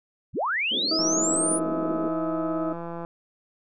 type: linear sweep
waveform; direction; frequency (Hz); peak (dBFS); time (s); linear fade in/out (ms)
sine; up; 39.29 to 9960; -23; 0.33-1.6; 50
type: band-pass noise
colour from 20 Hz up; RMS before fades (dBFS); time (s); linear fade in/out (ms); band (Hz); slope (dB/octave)
pink; -34; 0.71-2.09; 10; 210 to 520; 48
type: harmonic tone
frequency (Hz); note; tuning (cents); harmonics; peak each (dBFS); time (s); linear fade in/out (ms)
320; D#4; +49; 1 / 2 / 4; -27 / -30 / -35; 0.91-2.73; 5
type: click train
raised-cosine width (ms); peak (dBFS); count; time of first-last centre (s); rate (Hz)
1; -22; 349; 0.99-3.049; 169
effects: none